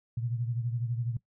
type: beating tone pair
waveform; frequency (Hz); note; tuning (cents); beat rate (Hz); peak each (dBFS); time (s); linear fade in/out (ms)
sine; 117.3 / 129.3; A#2 / C3; +11 / -20; 12; -30 / -36; 0.17-1.17; 5
effects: noise-tail reverb RT60 0.1 s tail -19 dB re dry